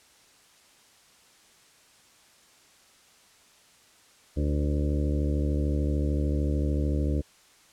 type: harmonic tone with a mistuned harmonic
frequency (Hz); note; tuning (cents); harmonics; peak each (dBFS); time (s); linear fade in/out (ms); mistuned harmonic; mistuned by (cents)
73.42; D2; 0; 1 / 2 / 3 / 4 / 5 / 6 / 7 / 8; -25 / -32 / -36 / -32 / -38 / -41 / -39 / -43; 4.36-7.22; 20; 6; +36
effects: white hiss -58 dBFS RMS until 7.72 s + low-pass 9000 Hz 12 dB/octave